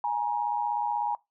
sine tone pair together, 831.7 / 948 Hz, G#5 / A#5, +2 / +29 cents, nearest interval major second, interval 227 cents, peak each -28 dBFS, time 0.04-1.15 s, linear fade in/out 2 ms, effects noise-tail reverb RT60 0.2 s tail -21 dB re dry

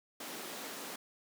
pink high-pass noise, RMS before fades -44 dBFS, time 0.2-0.96 s, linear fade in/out 5 ms, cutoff 230 Hz, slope 24 dB/octave, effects none

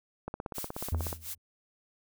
click train, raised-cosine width 1 ms, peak -22 dBFS, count 15, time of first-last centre 0.28-1.128 s, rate 16.5 Hz
blue noise with tremolo, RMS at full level -38 dBFS, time 0.54-1.35 s, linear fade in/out 20 ms, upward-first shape sine, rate 4.2 Hz, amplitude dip 95%
triangle tone with exponential decay, 81.8 Hz, E2, 13 cents flat, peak -23 dBFS, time 0.92-1.38 s, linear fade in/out 5 ms, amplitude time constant 100 ms
effects none

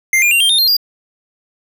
square tone with pitch steps, 2098 / 2410 / 2768 / 3180 / 3653 / 4196 / 4820 Hz, C7 / D7 / F7 / G7 / A#7 / C8 / D8, +4 / +44 / -16 / +24 / -36 / +4 / +44 cents, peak -10 dBFS, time 0.13-0.767 s, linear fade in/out 2 ms, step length 91 ms, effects none

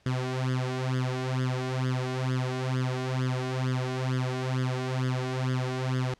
sawtooth tone with flanger, 128.5 Hz, C3, 31 cents flat, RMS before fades -29 dBFS, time 0.06-6.14 s, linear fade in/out 2 ms, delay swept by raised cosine 0.6 to 2.8 ms, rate 2.2 Hz, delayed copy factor +0.9, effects pink hiss -64 dBFS RMS until 6.19 s + low-pass 6000 Hz 12 dB/octave

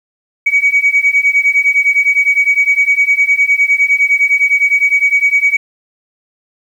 sine beating tone pair, 2256 / 2265.8 Hz, C#7 / C#7, +30 / +37 cents, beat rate 9.8 Hz, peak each -11 / -10 dBFS, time 0.46-5.57 s, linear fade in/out 10 ms, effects tanh soft clip ceiling -2 dBFS + 7-bit

